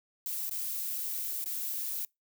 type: noise with dropouts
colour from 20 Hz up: violet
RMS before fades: -35 dBFS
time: 0.26-2.05 s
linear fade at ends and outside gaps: 1 ms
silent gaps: 0.495-0.511 / 1.442-1.459 s
effects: noise-tail reverb RT60 0.2 s tail -26 dB re dry